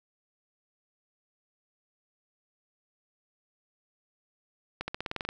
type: accelerating click train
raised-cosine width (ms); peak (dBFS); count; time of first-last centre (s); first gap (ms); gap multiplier
0.3; -17; 10; 4.81-5.29; 70; 0.93
effects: none